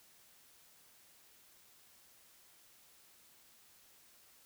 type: silence
effects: white hiss -64 dBFS RMS until 4.45 s